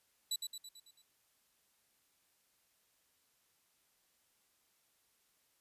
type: tone with echo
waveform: 25% pulse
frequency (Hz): 3951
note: B7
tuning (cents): 0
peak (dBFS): -30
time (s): 0.31-0.36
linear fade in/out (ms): 5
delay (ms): 110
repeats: 6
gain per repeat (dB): -5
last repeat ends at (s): 1.02
effects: white hiss -75 dBFS RMS until 5.6 s + resampled to 32000 Hz

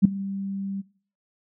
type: tone with ADSR envelope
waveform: sine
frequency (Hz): 196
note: G3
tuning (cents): 0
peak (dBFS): -7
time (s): 0.02-0.82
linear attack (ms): 30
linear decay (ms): 5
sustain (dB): -21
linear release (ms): 19
effects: noise-tail reverb RT60 0.5 s tail -22 dB re dry

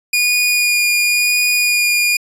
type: tone with vibrato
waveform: sawtooth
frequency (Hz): 2442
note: D#7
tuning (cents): -33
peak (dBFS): -9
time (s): 0.13-2.17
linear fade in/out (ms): 5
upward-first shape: sine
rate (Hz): 0.95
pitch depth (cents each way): 11
effects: resampled to 32000 Hz

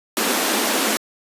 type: high-pass noise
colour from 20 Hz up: pink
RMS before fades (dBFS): -20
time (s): 0.17-0.97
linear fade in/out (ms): 0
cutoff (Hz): 200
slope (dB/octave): 96
effects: resampled to 32000 Hz

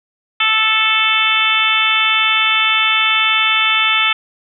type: harmonic tone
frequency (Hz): 439.1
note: A4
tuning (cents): -4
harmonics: 2 / 3 / 4 / 5 / 6 / 7 / 8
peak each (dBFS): -27 / -18 / -24 / -18 / -17 / -19 / -19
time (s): 0.4-4.13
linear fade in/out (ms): 5
effects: none

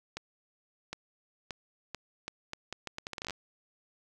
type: accelerating click train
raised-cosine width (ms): 0.2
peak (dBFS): -20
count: 18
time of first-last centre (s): 0.17-3.307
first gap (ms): 760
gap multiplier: 0.76
effects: none

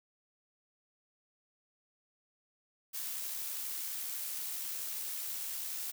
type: noise with amplitude modulation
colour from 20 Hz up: blue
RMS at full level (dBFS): -38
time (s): 2.93-5.92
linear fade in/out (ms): 20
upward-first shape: sine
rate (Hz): 72.2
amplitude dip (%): 25
effects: none

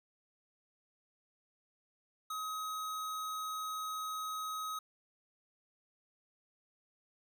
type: tone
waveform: square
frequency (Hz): 1267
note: D#6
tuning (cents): +31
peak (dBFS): -38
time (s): 2.3-4.79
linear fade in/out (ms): 5
effects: none

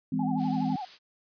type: chord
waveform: sine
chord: E augmented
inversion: none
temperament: just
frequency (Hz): 164.81 / 206 / 257.5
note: E3 / G#3 / B#3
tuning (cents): 0 / -14 / -28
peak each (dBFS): -32 / -31 / -28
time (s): 0.12-0.76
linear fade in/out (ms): 5
type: tone with vibrato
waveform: sine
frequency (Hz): 795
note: G5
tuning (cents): +24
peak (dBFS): -33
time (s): 0.19-0.85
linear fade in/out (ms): 5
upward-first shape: sine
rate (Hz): 12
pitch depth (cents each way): 140
type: noise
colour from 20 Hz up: blue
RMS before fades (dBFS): -41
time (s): 0.37-0.99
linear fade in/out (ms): 50
effects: resampled to 11025 Hz

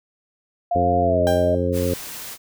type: tone with pitch glide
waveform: sine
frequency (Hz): 698.5 to 618.7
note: F5 to D#5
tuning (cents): 0 to -10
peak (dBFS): -18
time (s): 0.71-1.55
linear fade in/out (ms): 5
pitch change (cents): -210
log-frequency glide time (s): 1.02-1.22
type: harmonic tone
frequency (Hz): 88.7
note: F2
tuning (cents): +27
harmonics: 1 / 2 / 3 / 4 / 5 / 6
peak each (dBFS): -24 / -28 / -26 / -29 / -26 / -24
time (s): 0.75-1.94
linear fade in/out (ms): 5
type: tone with exponential decay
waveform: 35% pulse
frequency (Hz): 793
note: G5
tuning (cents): +20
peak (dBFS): -19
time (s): 1.27-1.7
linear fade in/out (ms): 0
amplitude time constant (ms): 93
type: noise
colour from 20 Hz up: white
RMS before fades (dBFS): -34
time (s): 1.72-2.38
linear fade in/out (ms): 50
effects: none

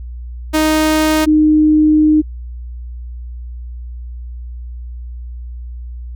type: tone pair in turn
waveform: sawtooth / sine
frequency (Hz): 311.1 / 306.8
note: D#4 / D#4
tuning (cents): 0 / -24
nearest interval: unison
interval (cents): 24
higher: first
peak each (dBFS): -7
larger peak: neither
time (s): 0.53-1.26 / 1.26-2.22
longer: second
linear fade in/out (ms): 20
effects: added 60 Hz sine -25 dBFS peak until 6.15 s

